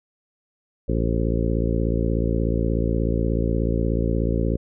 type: harmonic tone with a mistuned harmonic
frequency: 56.6 Hz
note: A1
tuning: 50 cents sharp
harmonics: 1 / 2 / 3 / 4 / 5 / 6 / 7 / 8 / 9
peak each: -23 / -26 / -28 / -29 / -30 / -31 / -31 / -32 / -33 dBFS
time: 0.88-4.57 s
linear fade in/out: 10 ms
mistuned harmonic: 9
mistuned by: +68 cents
effects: none